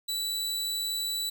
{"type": "tone", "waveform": "sawtooth", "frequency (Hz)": 3951, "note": "B7", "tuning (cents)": 0, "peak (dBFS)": -26, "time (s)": [0.08, 1.3], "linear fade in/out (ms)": 10, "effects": []}